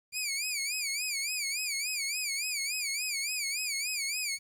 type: tone with vibrato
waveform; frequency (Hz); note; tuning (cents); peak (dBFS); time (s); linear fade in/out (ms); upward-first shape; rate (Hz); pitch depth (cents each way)
15% pulse; 2349; D7; 0; -24; 0.12-4.39; 50; sine; 3.5; 140
effects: 10-bit